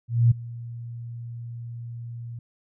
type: tone with ADSR envelope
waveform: sine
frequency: 117.9 Hz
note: A#2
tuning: 20 cents sharp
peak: -12 dBFS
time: 0.08-2.39 s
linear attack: 230 ms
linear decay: 11 ms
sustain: -21 dB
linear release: 3 ms
effects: none